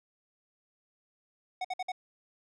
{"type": "tone bursts", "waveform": "square", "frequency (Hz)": 740, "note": "F#5", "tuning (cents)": 0, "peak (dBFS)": -32, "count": 4, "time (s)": [1.61, 1.919], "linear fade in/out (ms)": 5, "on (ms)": 36, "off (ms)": 55, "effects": ["low-pass 5000 Hz 12 dB/octave"]}